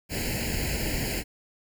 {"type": "noise with comb filter", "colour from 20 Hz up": "pink", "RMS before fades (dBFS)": -29, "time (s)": [0.09, 1.24], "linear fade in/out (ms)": 50, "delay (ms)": 0.42, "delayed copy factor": 1, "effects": []}